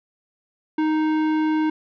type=tone with tanh clipping; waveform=sine; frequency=311.1 Hz; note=D#4; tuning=in tune; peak=-20 dBFS; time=0.78-1.7 s; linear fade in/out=5 ms; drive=15 dB; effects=none